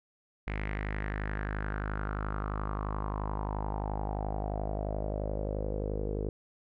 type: tone with low-pass filter sweep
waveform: sawtooth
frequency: 51.5 Hz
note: G#1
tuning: 14 cents flat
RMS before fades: -34 dBFS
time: 0.47-6.29 s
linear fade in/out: 0 ms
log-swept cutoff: 2200 to 440 Hz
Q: 4.9
effects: none